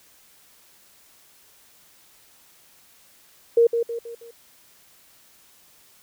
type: tone with echo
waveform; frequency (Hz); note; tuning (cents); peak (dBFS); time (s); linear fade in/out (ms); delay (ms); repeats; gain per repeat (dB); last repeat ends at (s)
sine; 466.2; A#4; 0; -12; 3.57-3.67; 5; 160; 4; -7; 4.31
effects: white hiss -55 dBFS RMS until 6.02 s